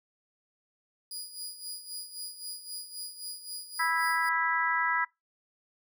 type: tone with tremolo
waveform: 20% pulse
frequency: 4904 Hz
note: D#8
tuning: 26 cents flat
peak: -30 dBFS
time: 1.11-4.29 s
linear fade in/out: 2 ms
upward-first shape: sine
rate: 3.8 Hz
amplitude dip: 70%
type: harmonic tone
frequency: 328.3 Hz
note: E4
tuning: 7 cents flat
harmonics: 3 / 4 / 5 / 6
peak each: -31 / -31 / -31 / -31 dBFS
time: 3.79-5.05 s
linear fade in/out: 10 ms
effects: noise-tail reverb RT60 0.2 s tail -23 dB re dry